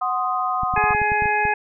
sine chord, C diminished, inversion second, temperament equal, 740 / 1046.5 / 1244.5 Hz, Gb5 / C6 / Eb6, 0 / 0 / 0 cents, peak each -24 / -26 / -23 dBFS, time 0.01-0.94 s, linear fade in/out 10 ms
clicks, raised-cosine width 5 ms, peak -18 dBFS, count 11, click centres 0.634 / 0.739 / 0.777 / 0.84 / 0.907 / 0.949 / 1.017 / 1.119 / 1.222 / 1.257 / 1.453 s
harmonic tone, 419.9 Hz, G#4, 19 cents sharp, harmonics 1 / 2 / 4 / 5 / 6, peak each -28 / -20 / -23 / -31 / -25 dBFS, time 0.76-1.54 s, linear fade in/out 5 ms
effects none

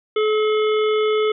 harmonic tone, 429.4 Hz, A4, 42 cents flat, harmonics 1 / 3 / 5 / 7 / 8, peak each -16 / -26 / -30 / -33 / -34 dBFS, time 0.16-1.32 s, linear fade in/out 5 ms, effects none

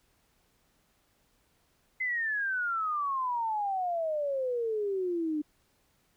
sine exponential sweep, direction down, 2069 to 295.4 Hz, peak -28 dBFS, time 2-5.42 s, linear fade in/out 10 ms, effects pink hiss -70 dBFS RMS until 6.16 s

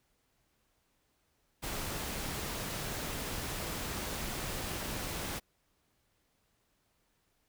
pink noise, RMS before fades -38 dBFS, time 1.62-5.4 s, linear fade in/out 20 ms, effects pink hiss -75 dBFS RMS until 7.48 s

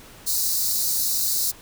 white high-pass noise, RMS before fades -23 dBFS, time 0.26-1.52 s, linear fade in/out 20 ms, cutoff 3900 Hz, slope 96 dB/octave, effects pink hiss -46 dBFS RMS until 1.61 s

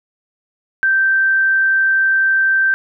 sine tone, 1562 Hz, G6, 7 cents flat, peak -11 dBFS, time 0.83-2.74 s, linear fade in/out 0 ms, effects none

